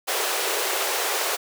pink high-pass noise, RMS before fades -25 dBFS, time 0.07-1.37 s, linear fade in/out 20 ms, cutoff 380 Hz, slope 48 dB/octave, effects none

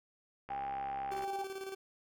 click train, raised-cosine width 0.5 ms, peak -31 dBFS, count 52, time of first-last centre 0.49-1.238 s, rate 68.2 Hz
sine tone with pitch glide, 799 to 792.1 Hz, G5 to G5, +33 to +18 cents, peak -36 dBFS, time 0.5-1.44 s, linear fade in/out 5 ms, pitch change -15 cents, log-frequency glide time 0.68-0.88 s
40% pulse tone with tremolo, 386.7 Hz, G4, 24 cents flat, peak -38 dBFS, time 1.11-1.75 s, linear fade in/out 10 ms, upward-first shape square, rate 18 Hz, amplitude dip 50%
effects none

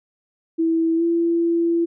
sine tone with pitch glide, 327.6 to 337.2 Hz, E4 to E4, -11 to +39 cents, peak -16 dBFS, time 0.58-1.86 s, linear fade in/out 20 ms, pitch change +50 cents, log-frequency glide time 0.96-1.03 s, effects none

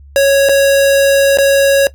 square tone with dropouts, 553 Hz, C#5, 4 cents flat, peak -7 dBFS, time 0.16-1.87 s, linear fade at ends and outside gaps 1 ms, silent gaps 0.488-0.493 / 1.373-1.385 s, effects noise-tail reverb RT60 0.1 s tail -17 dB re dry + added 70 Hz sine -35 dBFS peak until 1.94 s

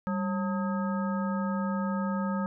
harmonic tone with a mistuned harmonic, 180.6 Hz, F#3, 42 cents flat, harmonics 1 / 3 / 5 / 7 / 9, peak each -28 / -37 / -38 / -37 / -44 dBFS, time 0.07-2.46 s, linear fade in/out 0 ms, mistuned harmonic 1, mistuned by +140 cents, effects none

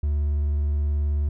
triangle tone with hard clipping, 73.42 Hz, D2, in tune, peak -21 dBFS, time 0.03-1.29 s, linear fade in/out 5 ms, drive 5 dB, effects none

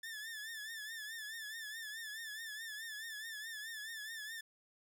sawtooth tone with vibrato, 1760 Hz, A6, in tune, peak -40 dBFS, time 0.03-4.41 s, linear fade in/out 5 ms, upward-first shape triangle, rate 4.7 Hz, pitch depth 93 cents each way, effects none

